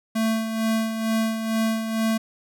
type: tone with tremolo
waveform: square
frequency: 222.7 Hz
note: A3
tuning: 21 cents sharp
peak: -20 dBFS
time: 0.15-2.18 s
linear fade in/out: 10 ms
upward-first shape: sine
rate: 2.2 Hz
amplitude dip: 55%
effects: none